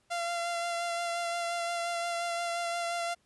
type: tone with vibrato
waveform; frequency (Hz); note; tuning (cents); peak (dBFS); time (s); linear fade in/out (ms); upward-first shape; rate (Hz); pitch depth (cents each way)
sawtooth; 687; F5; -29; -27; 0.1-3.15; 20; sine; 5.7; 16
effects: pink hiss -71 dBFS RMS until 3.25 s + resampled to 24000 Hz